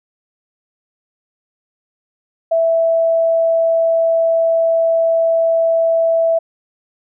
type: tone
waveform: sine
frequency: 659.3 Hz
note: E5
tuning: in tune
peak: -11 dBFS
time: 2.51-6.39 s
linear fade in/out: 10 ms
effects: none